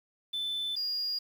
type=tone pair in turn; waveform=sine; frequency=3520 / 4844 Hz; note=A7 / D#8; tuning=0 / -47 cents; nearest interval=tritone; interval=553 cents; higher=second; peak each=-29 / -28 dBFS; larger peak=second; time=0.33-0.76 / 0.76-1.19 s; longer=neither; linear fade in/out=10 ms; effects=tanh soft clip ceiling -28 dBFS + 9-bit